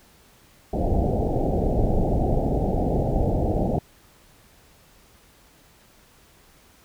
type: low-pass noise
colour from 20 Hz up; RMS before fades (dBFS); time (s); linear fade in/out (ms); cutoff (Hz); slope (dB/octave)
pink; -22; 0.73-3.79; 5; 800; 96
effects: pink hiss -55 dBFS RMS until 6.84 s